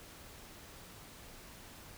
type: silence
effects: pink hiss -53 dBFS RMS until 1.97 s